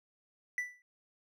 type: tone with exponential decay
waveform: triangle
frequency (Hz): 1975.5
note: B6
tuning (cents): 0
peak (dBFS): -27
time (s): 0.58-0.82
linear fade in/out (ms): 1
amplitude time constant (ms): 51
effects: none